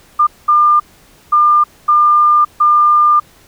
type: tone bursts at uneven times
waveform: sine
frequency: 1201 Hz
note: D6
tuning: 38 cents sharp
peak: -6 dBFS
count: 5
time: 0.19-0.27 / 0.48-0.8 / 1.32-1.64 / 1.88-2.45 / 2.6-3.2 s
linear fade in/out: 10 ms
effects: pink hiss -46 dBFS RMS until 3.47 s